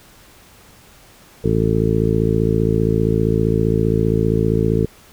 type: harmonic tone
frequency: 55.2 Hz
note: A1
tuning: 6 cents sharp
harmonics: 1 / 2 / 3 / 4 / 5 / 6 / 7 / 8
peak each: -24 / -20 / -20 / -24 / -25 / -26 / -23 / -21 dBFS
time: 1.44-4.86 s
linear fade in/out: 5 ms
effects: pink hiss -47 dBFS RMS until 5.12 s